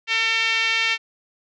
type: tone with band-pass filter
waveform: 5% pulse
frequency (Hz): 451.2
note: A4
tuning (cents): +44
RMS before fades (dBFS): -21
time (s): 0.07-0.98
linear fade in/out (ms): 50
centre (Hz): 2400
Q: 2.2
effects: resampled to 22050 Hz